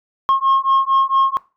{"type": "beating tone pair", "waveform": "sine", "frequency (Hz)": [1076, 1080.4], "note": ["C6", "C#6"], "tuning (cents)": [48, -45], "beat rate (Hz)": 4.4, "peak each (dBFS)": -14, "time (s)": [0.29, 1.37], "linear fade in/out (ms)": 0, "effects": ["noise-tail reverb RT60 0.3 s tail -20 dB re dry", "tanh soft clip ceiling -9 dBFS"]}